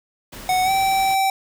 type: noise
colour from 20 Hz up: pink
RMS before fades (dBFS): -37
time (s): 0.32-1.15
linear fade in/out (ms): 10
type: tone with pitch glide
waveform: square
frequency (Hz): 740 to 773.7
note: F#5 to G5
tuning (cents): 0 to -23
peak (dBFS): -17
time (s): 0.49-1.3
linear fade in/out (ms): 2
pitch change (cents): +77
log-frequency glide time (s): 0.64-0.71
effects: none